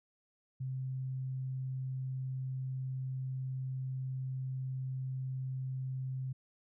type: tone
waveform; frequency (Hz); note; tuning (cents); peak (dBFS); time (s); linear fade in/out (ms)
sine; 130.81; C3; 0; -35; 0.6-6.33; 10
effects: none

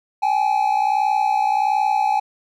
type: tone pair together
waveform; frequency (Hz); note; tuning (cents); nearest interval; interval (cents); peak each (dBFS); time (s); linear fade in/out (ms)
triangle; 786 / 847.4; G5 / G#5; +4 / +35; minor second; 131; -18 / -16; 0.22-2.2; 10
effects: none

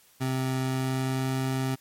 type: tone with pitch glide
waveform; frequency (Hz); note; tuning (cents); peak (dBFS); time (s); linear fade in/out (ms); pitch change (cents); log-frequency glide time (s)
25% pulse; 130.81 to 131.8; C3 to C3; 0 to +13; -22; 0.2-1.76; 20; +13; 0.58-1.36
effects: white hiss -59 dBFS RMS until 1.8 s + MP3 64 kbps

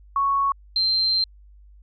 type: tone pair in turn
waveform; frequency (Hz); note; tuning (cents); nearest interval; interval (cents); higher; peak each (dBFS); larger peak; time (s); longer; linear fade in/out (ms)
sine; 1108.7 / 4139; C#6 / C8; 0 / -20; octave + major seventh; 2280; second; -18; neither; 0.16-0.52 / 0.76-1.24; second; 2
effects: added 50 Hz sine -46 dBFS peak until 1.82 s

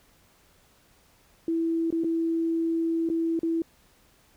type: tone with dropouts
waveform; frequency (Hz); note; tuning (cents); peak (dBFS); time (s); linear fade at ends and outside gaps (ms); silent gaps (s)
sine; 329.6; E4; 0; -23; 1.48-3.62; 2; 1.905-1.925 / 2.037-2.044 / 3.09-3.099 / 3.392-3.431
effects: pink hiss -61 dBFS RMS until 4.36 s

